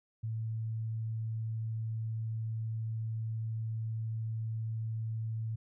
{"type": "tone", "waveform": "sine", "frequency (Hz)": 111.6, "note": "A2", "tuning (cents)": 25, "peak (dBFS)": -33, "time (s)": [0.23, 5.56], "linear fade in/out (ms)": 10, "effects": []}